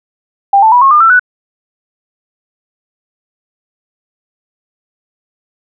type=tone with pitch steps; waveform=sine; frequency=795 / 882.1 / 978.8 / 1086 / 1205 / 1337 / 1483.5 Hz; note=G5 / A5 / B5 / C#6 / D6 / E6 / F#6; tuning=+24 / +4 / -16 / -36 / +44 / +24 / +4 cents; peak=-3 dBFS; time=0.53-1.195 s; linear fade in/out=5 ms; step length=95 ms; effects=none